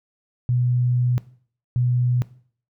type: tone bursts at uneven times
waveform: sine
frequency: 123.47 Hz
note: B2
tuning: in tune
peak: -17 dBFS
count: 2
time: 0.49-1.18 / 1.76-2.22 s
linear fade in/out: 0 ms
effects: noise-tail reverb RT60 0.5 s tail -18 dB re dry